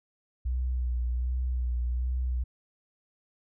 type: tone with vibrato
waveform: sine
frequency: 61.7 Hz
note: B1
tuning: 1 cent flat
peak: -26 dBFS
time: 0.45-2.44 s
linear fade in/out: 10 ms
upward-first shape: sine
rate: 1.3 Hz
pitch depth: 37 cents each way
effects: none